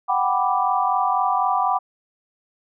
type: chord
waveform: sine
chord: G major seventh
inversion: third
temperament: equal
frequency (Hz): 740 / 784 / 987.8 / 1174.7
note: F#5 / G5 / B5 / D6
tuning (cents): 0 / 0 / 0 / 0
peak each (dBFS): -23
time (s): 0.08-1.79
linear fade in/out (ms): 20
effects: none